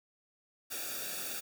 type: noise with comb filter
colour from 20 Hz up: white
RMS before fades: -39 dBFS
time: 0.7-1.41 s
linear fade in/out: 20 ms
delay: 0.97 ms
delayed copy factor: -0.85
effects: none